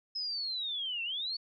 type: linear two-way sweep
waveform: sine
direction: down then up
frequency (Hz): 5170 to 2659 to 4495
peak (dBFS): -33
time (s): 0.15-1.37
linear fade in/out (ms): 10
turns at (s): 1.03
effects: none

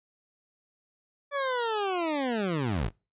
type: linear sweep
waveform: 20% pulse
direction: down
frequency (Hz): 578 to 38.54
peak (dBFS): -22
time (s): 1.31-2.91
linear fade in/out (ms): 50
effects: noise-tail reverb RT60 0.3 s tail -26 dB re dry + resampled to 8000 Hz

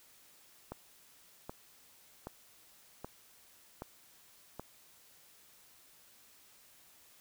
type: click train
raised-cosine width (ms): 1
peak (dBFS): -27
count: 6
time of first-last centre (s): 0.72-4.596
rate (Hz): 1.29
effects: white hiss -62 dBFS RMS until 7.2 s

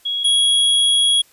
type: tone pair in turn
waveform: sine / square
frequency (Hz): 3322 / 3322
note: G#7 / G#7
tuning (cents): 0 / 0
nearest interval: unison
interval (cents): 0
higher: neither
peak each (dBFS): -19 / -13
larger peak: second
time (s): 0.05-0.24 / 0.24-1.22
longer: second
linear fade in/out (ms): 10
effects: white hiss -53 dBFS RMS until 1.32 s + resampled to 32000 Hz

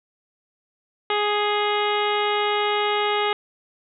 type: harmonic tone with a mistuned harmonic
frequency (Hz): 415.3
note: G#4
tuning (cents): 0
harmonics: 1 / 2 / 3 / 4 / 5 / 6 / 7 / 8 / 9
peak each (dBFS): -24 / -25 / -27 / -34 / -29 / -36 / -31 / -33 / -35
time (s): 1.1-3.33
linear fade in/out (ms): 2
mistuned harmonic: 5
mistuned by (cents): +21
effects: none

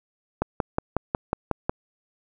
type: click train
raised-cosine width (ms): 1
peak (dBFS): -8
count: 8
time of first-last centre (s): 0.42-1.695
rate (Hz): 5.49
effects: none

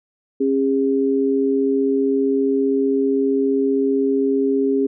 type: tone pair together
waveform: sine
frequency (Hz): 271.4 / 406.7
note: C#4 / G#4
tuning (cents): -36 / -36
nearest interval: perfect fifth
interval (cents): 700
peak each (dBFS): -18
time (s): 0.4-4.87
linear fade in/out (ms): 10
effects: none

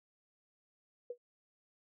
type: tone with exponential decay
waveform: sine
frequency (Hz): 486.2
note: B4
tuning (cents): -27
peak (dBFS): -35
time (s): 1.1-1.18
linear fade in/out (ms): 5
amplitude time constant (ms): 16
effects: none

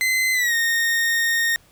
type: tone with pitch glide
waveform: 40% pulse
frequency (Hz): 2050 to 1847.6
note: C7 to A#6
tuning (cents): -36 to -16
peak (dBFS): -17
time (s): 0.01-1.56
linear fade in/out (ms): 0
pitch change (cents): -180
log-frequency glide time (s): 0.33-0.54
effects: pink hiss -55 dBFS RMS until 1.71 s

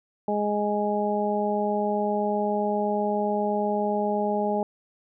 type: harmonic tone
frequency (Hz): 207.7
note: G#3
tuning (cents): 0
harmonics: 1 / 2 / 3 / 4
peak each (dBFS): -28 / -28 / -28 / -28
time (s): 0.28-4.63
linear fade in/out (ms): 2
effects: none

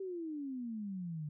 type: exponential sweep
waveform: sine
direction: down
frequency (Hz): 392 to 146.1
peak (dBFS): -38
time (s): 0-1.29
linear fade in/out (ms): 5
effects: none

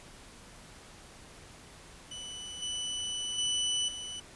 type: tone with level steps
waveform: sawtooth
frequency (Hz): 2980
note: F#7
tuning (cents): +12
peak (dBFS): -37 / -30 / -25 / -35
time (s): 2.11-4.2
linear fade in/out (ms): 5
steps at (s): 2.62 / 3.38 / 3.88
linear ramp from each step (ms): 5
effects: pink hiss -52 dBFS RMS until 4.35 s + resampled to 24000 Hz

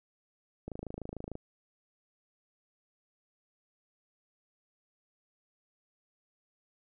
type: click train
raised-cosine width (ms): 2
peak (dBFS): -26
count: 19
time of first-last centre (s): 0.68-1.354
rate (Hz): 26.7
effects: none

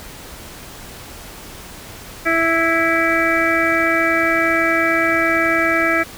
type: harmonic tone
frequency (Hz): 329.6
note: E4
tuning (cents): 0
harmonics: 1 / 2 / 4 / 5 / 6 / 7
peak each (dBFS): -21 / -21 / -21 / -21 / -21 / -21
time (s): 2.25-6.04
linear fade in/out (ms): 20
effects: pink hiss -36 dBFS RMS until 6.17 s

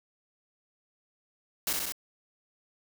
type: noise with echo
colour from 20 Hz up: white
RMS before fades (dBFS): -29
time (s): 1.67-1.73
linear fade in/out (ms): 2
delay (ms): 64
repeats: 3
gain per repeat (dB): -2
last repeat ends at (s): 1.922
effects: none

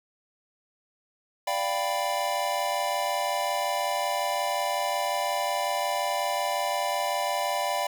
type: chord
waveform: square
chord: G dominant seventh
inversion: second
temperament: equal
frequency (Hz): 587.3 / 698.5 / 784 / 987.8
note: D5 / F5 / G5 / B5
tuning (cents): 0 / 0 / 0 / 0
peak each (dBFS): -32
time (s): 1.47-7.87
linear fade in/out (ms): 5
effects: 9-bit

